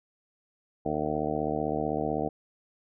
harmonic tone, 75.8 Hz, D#2, 45 cents flat, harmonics 1 / 2 / 3 / 4 / 5 / 6 / 7 / 8 / 9 / 10, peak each -43 / -37 / -36 / -34 / -39 / -33 / -39 / -37 / -35 / -35 dBFS, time 0.85-2.29 s, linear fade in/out 10 ms, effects none

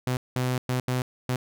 sawtooth tone bursts at uneven times, 126.7 Hz, B2, 45 cents sharp, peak -20 dBFS, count 5, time 0.07-0.17 / 0.36-0.58 / 0.69-0.8 / 0.88-1.02 / 1.29-1.36 s, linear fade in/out 2 ms, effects none

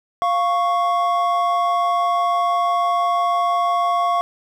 triangle tone pair together, 698 / 1108 Hz, F5 / C#6, -1 / -1 cents, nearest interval minor sixth, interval 800 cents, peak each -17 dBFS, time 0.22-4.21 s, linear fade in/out 0 ms, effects none

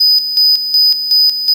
triangle tone with tremolo, 4988 Hz, D#8, 3 cents sharp, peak -5 dBFS, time 0-1.54 s, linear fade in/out 10 ms, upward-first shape square, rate 2.7 Hz, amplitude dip 65%, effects 7-bit

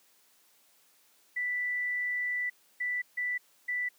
sine tone bursts at uneven times, 1975.5 Hz, B6, in tune, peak -29 dBFS, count 4, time 1.36-2.5 / 2.8-3.02 / 3.17-3.38 / 3.68-3.89 s, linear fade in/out 10 ms, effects white hiss -65 dBFS RMS until 3.98 s + high-pass 200 Hz 12 dB/octave

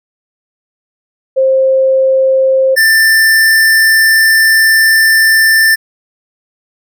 sine / square tone pair in turn, 529 / 1779.3 Hz, C5 / A6, +19 / +19 cents, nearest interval octave + major sixth, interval 2100 cents, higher second, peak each -6 dBFS, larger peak neither, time 1.36-2.76 / 2.76-5.76 s, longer second, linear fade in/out 20 ms, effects none

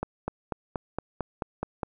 accelerating click train, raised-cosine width 1 ms, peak -15 dBFS, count 9, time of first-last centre 0.03-1.832 s, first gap 250 ms, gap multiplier 0.97, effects none

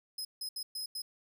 sawtooth tone bursts at uneven times, 5090 Hz, D#8, 39 cents sharp, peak -34 dBFS, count 5, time 0.18-0.25 / 0.41-0.49 / 0.56-0.63 / 0.75-0.86 / 0.95-1.02 s, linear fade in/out 5 ms, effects none

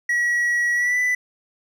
triangle tone with pitch glide, 1921 to 1988.7 Hz, B6 to B6, -48 to +12 cents, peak -16 dBFS, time 0.09-1.15 s, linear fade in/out 5 ms, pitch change +60 cents, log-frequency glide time 0.74-0.99 s, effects none

